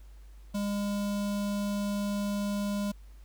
square tone with notch filter, 203.2 Hz, G#3, 38 cents flat, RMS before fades -31 dBFS, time 0.54-2.92 s, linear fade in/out 10 ms, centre 1900 Hz, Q 1.4, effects added 50 Hz sine -47 dBFS peak until 3.24 s + pink hiss -65 dBFS RMS until 3.24 s

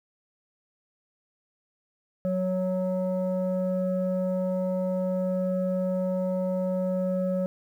sine tone pair together, 185 / 554.4 Hz, F#3 / C#5, 0 / 0 cents, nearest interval octave + perfect fifth, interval 1900 cents, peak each -25 dBFS, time 2.25-7.46 s, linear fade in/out 0 ms, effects tanh soft clip ceiling -21 dBFS + 10-bit

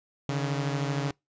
sawtooth beating tone pair, 139.3 / 152.3 Hz, C#3 / D#3, +9 / -37 cents, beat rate 13 Hz, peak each -24 / -29 dBFS, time 0.29-1.11 s, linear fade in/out 0 ms, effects noise-tail reverb RT60 0.2 s tail -26 dB re dry + resampled to 16000 Hz

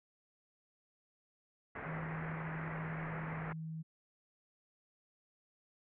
white low-pass noise, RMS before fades -45 dBFS, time 1.75-3.53 s, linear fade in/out 5 ms, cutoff 2100 Hz, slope 48 dB/octave
sine tone, 160 Hz, D#3, 49 cents sharp, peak -40 dBFS, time 1.85-3.83 s, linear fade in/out 20 ms
effects none

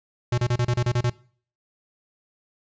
square tone bursts, 121.5 Hz, B2, 28 cents flat, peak -20 dBFS, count 9, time 0.32-1.099 s, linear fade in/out 5 ms, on 59 ms, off 31 ms, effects noise-tail reverb RT60 0.5 s tail -22 dB re dry + resampled to 16000 Hz

